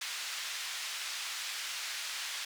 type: band-pass noise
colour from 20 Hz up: white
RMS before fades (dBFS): -39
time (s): 0.01-2.45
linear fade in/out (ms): 5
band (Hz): 1400 to 5200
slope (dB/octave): 12
effects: none